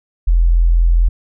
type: tone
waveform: sine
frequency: 42.37 Hz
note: E1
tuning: 48 cents sharp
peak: -8 dBFS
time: 0.27-1.09 s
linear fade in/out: 10 ms
effects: none